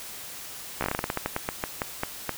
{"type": "slowing click train", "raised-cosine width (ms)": 0.5, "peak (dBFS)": -11, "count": 18, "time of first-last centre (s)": [0.81, 2.293], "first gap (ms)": 14, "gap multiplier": 1.2, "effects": ["white hiss -40 dBFS RMS until 2.37 s"]}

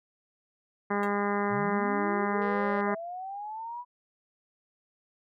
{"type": "harmonic tone", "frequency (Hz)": 203.1, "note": "G#3", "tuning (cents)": -38, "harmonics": [1, 2, 3, 4, 5, 6, 7, 8, 9, 10], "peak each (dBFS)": [-31, -31, -38, -34, -35, -36, -41, -40, -40, -42], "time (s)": [0.9, 2.95], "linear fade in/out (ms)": 10}
{"type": "tone with exponential decay", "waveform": "10% pulse", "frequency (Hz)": 542, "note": "C#5", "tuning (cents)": -39, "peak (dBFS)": -31, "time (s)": [1.03, 1.12], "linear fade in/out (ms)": 2, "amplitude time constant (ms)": 18}
{"type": "linear sweep", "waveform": "sine", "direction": "up", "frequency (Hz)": [103.83, 987.8], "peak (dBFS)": -35, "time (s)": [1.49, 3.85], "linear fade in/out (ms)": 50}
{"type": "click train", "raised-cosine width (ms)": 0.3, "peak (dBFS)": -35, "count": 70, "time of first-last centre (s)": [2.42, 2.808], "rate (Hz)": 178}
{"effects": []}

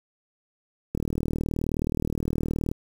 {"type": "click train", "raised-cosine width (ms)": 3, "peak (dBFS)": -14, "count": 70, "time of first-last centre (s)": [0.95, 2.715], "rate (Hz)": 39.1, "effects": ["7-bit"]}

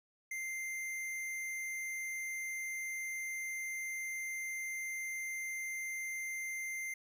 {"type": "tone with hard clipping", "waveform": "sine", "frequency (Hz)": 2091, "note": "C7", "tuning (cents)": -2, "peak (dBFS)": -39, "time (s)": [0.31, 6.94], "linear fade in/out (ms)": 5, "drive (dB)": 16, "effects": []}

